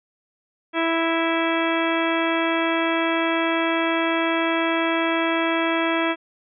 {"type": "harmonic tone", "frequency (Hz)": 329.6, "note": "E4", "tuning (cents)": 0, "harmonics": [1, 2, 3, 4, 5, 6, 7, 8, 10], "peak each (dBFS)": [-23, -26, -28, -29, -30, -31, -31, -32, -33], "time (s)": [0.73, 6.16], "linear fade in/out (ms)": 50, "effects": []}